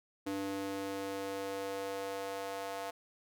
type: tone with high-pass filter sweep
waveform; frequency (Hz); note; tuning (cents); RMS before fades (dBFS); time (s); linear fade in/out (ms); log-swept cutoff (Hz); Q
square; 98; G2; 0; -39; 0.26-2.91; 10; 320 to 640; 2.5
effects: none